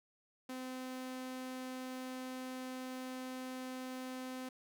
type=tone; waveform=sawtooth; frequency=257 Hz; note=C4; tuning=31 cents flat; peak=-38 dBFS; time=0.49-4.49 s; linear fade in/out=5 ms; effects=none